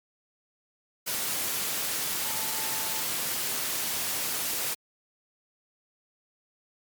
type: tone in noise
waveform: sine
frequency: 880 Hz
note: A5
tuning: in tune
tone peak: -41 dBFS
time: 2.24-3.02 s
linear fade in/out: 20 ms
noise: white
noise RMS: -30 dBFS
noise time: 1.06-4.75 s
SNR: -14 dB
effects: high-pass 100 Hz 12 dB/octave + MP3 96 kbps